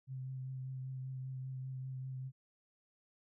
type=tone with vibrato; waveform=sine; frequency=130.81 Hz; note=C3; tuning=in tune; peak=-40 dBFS; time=0.07-2.32 s; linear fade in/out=50 ms; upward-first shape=triangle; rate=5.1 Hz; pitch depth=21 cents each way; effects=none